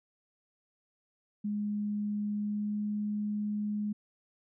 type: tone with pitch glide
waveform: sine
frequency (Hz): 207.7 to 208.9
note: G#3 to G#3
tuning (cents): 0 to +10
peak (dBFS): -30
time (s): 1.44-3.93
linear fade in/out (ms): 10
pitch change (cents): +10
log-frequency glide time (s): 2.35-2.79
effects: none